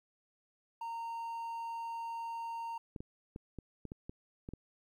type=tone; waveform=triangle; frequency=922 Hz; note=A#5; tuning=19 cents flat; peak=-36 dBFS; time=0.81-2.78 s; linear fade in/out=5 ms
type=clicks; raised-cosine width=3 ms; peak=-30 dBFS; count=9; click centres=2.962 / 3.005 / 3.361 / 3.587 / 3.853 / 3.919 / 4.095 / 4.489 / 4.536 s
effects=12-bit